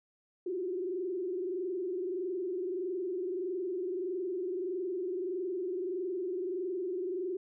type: tone with frequency modulation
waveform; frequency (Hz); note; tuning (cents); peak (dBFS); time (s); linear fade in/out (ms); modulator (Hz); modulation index
sine; 365.8; F#4; -20; -32; 0.46-7.37; 5; 21.6; 1.1
effects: none